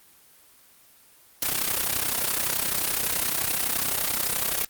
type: noise with amplitude modulation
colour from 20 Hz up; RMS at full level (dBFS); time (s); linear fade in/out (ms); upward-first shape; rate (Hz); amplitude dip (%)
white; -22; 1.42-4.65; 5; sine; 31.7; 75
effects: white hiss -55 dBFS RMS until 4.69 s + Opus 24 kbps